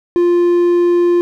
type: tone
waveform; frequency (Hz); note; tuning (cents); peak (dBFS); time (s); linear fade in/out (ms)
triangle; 349.2; F4; 0; -7; 0.16-1.21; 0
effects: none